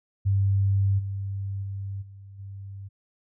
sine tone with level steps, 98.3 Hz, G2, 5 cents sharp, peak -19 / -28 / -30 / -42 / -36 dBFS, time 0.25-2.89 s, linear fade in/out 20 ms, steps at 0.98 / 1.62 / 2.01 / 2.38 s, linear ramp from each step 20 ms, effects none

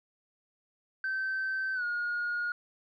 sine tone with pitch glide, 1546 to 1434.2 Hz, G6 to F6, -24 to +46 cents, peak -28 dBFS, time 1.04-2.52 s, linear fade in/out 2 ms, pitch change -130 cents, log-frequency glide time 1.74-1.84 s, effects tanh soft clip ceiling -27 dBFS

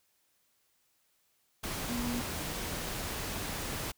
sine tone in noise, 240.3 Hz, B3, 47 cents flat, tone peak -33 dBFS, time 1.89-2.21 s, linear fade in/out 10 ms, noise pink, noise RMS -37 dBFS, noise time 1.63-3.92 s, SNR +1 dB, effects white hiss -73 dBFS RMS until 3.97 s

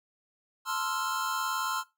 square chord, F major seventh, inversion first, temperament equal, 880 / 1046.5 / 1318.5 / 1396.9 Hz, A5 / C6 / E6 / F6, 0 / 0 / 0 / 0 cents, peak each -40 / -34 / -36 / -36 dBFS, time 0.65-1.84 s, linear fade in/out 50 ms, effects noise-tail reverb RT60 0.2 s tail -17 dB re dry

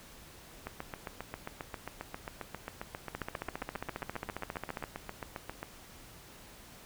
two click trains, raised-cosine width 0.5 ms, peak -21 / -23 dBFS, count 26 / 38, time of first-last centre 3.15-4.839 / 0.67-5.63 s, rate 14.8 / 7.46 Hz, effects pink hiss -53 dBFS RMS until 6.85 s

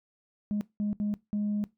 sine tone bursts at uneven times, 207.7 Hz, G#3, in tune, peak -25 dBFS, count 4, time 0.51-0.61 / 0.8-0.93 / 1-1.14 / 1.33-1.64 s, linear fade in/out 0 ms, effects noise-tail reverb RT60 0.2 s tail -21 dB re dry + tanh soft clip ceiling -24 dBFS

